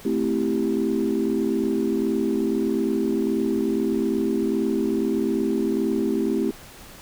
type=chord; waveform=sine; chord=A minor seventh; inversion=none; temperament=equal; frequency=220 / 261.6 / 329.6 / 392 Hz; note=A3 / C4 / E4 / G4; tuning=0 / 0 / 0 / 0 cents; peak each=-25 dBFS; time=0.05-6.51 s; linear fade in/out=5 ms; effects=tanh soft clip ceiling -12 dBFS + pink hiss -44 dBFS RMS until 7.01 s